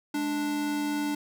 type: tone pair together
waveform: square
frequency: 210.3 / 293.7 Hz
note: G#3 / D4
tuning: +22 / 0 cents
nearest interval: tritone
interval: 578 cents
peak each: -39 / -28 dBFS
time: 0.14-1.15 s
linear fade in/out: 5 ms
effects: none